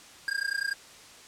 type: tone with amplitude modulation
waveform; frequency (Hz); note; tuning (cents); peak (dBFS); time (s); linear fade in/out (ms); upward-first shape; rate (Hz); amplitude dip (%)
square; 1612; G6; +48; -25; 0.28-0.74; 0; sine; 30.1; 95
effects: white hiss -50 dBFS RMS until 1.27 s + low-pass 8000 Hz 12 dB/octave